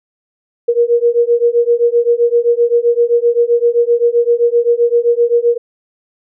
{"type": "beating tone pair", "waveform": "sine", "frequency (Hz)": [470, 477.7], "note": ["A#4", "A#4"], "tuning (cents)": [14, 42], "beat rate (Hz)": 7.7, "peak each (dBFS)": -12, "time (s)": [0.68, 5.58], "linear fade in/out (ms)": 10, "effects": []}